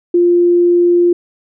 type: tone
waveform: sine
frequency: 349.2 Hz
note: F4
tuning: in tune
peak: -7 dBFS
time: 0.14-1.13 s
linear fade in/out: 5 ms
effects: none